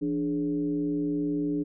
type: tone with frequency modulation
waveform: sine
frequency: 293.7 Hz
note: D4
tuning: in tune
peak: -25 dBFS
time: 0.01-1.64 s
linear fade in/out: 20 ms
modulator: 126 Hz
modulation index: 0.67
effects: none